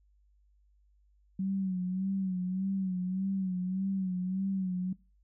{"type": "tone with vibrato", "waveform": "sine", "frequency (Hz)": 187.9, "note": "F#3", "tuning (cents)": 27, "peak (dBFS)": -29, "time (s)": [1.39, 4.93], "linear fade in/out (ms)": 5, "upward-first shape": "sine", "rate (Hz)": 1.7, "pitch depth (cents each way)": 63, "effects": ["noise-tail reverb RT60 0.3 s tail -23 dB re dry", "added 50 Hz sine -63 dBFS peak until 5.23 s"]}